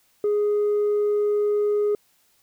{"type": "tone with tanh clipping", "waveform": "triangle", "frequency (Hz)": 415.3, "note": "G#4", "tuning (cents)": 0, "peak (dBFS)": -19, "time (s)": [0.24, 1.95], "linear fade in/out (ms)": 2, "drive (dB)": 6, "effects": ["white hiss -63 dBFS RMS until 2.42 s"]}